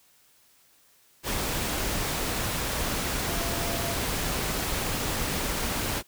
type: tone in noise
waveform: sine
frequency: 680 Hz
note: F5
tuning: 46 cents flat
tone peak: -36 dBFS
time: 3.27-3.97 s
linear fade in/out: 50 ms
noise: pink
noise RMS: -29 dBFS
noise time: 1.23-6.03 s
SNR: -10 dB
effects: white hiss -61 dBFS RMS until 6.07 s